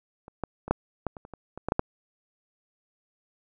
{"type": "clicks", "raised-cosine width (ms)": 1, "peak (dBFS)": [-30, -15, -22, -7, -14, -27, -30, -26, -24, -14, -8, -8], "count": 12, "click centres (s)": [0.281, 0.437, 0.68, 0.71, 1.067, 1.168, 1.251, 1.337, 1.576, 1.686, 1.721, 1.794], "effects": []}